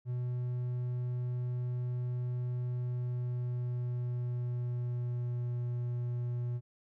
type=tone with pitch glide; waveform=triangle; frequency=123.47 to 121.35 Hz; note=B2 to B2; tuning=0 to -30 cents; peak=-30 dBFS; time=0.05-6.61 s; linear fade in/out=50 ms; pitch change=-30 cents; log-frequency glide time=2.69-5.59 s; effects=none